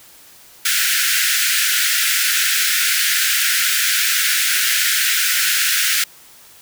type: high-pass noise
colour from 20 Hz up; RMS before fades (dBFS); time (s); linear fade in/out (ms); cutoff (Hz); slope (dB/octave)
pink; -17; 0.65-6.04; 5; 1400; 96
effects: white hiss -45 dBFS RMS until 6.61 s